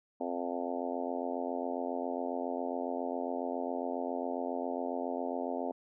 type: harmonic tone with a mistuned harmonic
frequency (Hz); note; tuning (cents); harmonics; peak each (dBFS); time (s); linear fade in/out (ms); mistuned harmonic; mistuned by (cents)
87.31; F2; 0; 3 / 4 / 5 / 6 / 7 / 8 / 9 / 10; -38 / -43 / -41 / -42 / -40 / -40 / -45 / -46; 0.2-5.72; 10; 10; +19
effects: none